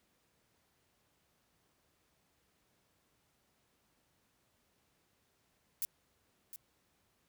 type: noise with echo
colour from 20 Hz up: violet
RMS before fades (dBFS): -35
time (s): 5.82-5.85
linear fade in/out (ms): 0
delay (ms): 710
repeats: 1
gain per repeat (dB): -12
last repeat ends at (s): 6.56
effects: pink hiss -75 dBFS RMS until 7.28 s + high-pass 60 Hz 12 dB/octave